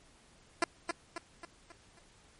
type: tone with echo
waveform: 10% pulse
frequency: 340 Hz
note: F4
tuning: 46 cents flat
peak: -17 dBFS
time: 0.62-0.64 s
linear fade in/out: 2 ms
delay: 270 ms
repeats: 5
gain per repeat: -6 dB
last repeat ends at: 1.99 s
effects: pink hiss -62 dBFS RMS until 2.39 s + MP3 48 kbps